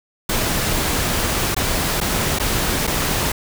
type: noise with dropouts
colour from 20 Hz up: pink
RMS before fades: -20 dBFS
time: 0.29-3.32 s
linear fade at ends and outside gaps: 5 ms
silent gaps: 1.547-1.564 / 2.004-2.011 / 2.388-2.397 / 2.869-2.874 s
effects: none